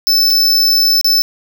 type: tone with dropouts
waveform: square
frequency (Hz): 5274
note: E8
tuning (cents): 0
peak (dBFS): -9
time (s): 0.07-1.22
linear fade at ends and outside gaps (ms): 0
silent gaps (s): 0.303-0.307 / 1.012-1.045
effects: none